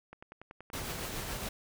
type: click train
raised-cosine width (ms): 0.5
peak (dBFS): -32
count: 10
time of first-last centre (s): 0.13-0.987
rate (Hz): 10.5
type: noise with tremolo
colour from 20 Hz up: pink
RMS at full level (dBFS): -37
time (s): 0.73-1.49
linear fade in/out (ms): 5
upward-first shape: triangle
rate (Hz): 7.2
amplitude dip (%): 35
effects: none